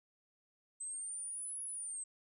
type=linear two-way sweep; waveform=sine; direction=up then down; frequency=8130 to 10450 to 8130 Hz; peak=-40 dBFS; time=0.8-2.04 s; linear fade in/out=10 ms; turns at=1.63 s; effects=none